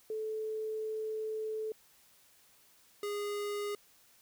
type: tone pair in turn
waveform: sine / square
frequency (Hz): 435.7 / 411.2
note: A4 / G#4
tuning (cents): -17 / -17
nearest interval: minor second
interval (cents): 100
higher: first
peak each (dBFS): -34 / -35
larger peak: first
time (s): 0.1-1.72 / 3.03-3.75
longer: first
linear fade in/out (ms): 2
effects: white hiss -64 dBFS RMS until 4.21 s